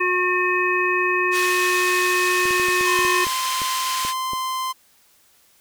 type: harmonic tone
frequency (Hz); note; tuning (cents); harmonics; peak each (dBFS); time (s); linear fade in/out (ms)
362.3; F#4; -36; 1 / 3 / 5 / 7; -23 / -23 / -23 / -23; 0-3.25; 10
type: band-pass noise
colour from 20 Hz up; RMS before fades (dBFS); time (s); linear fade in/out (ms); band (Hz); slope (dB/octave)
pink; -28; 1.31-4.14; 50; 2000 to 11000; 12
type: clicks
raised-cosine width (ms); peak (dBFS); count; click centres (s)
2; -21; 11; 2.455 / 2.508 / 2.598 / 2.685 / 2.81 / 2.99 / 3.05 / 3.268 / 3.618 / 4.05 / 4.334
type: tone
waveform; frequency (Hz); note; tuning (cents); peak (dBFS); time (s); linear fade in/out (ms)
45% pulse; 1038; C6; -14; -23; 2.85-4.73; 20
effects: white hiss -57 dBFS RMS until 5.6 s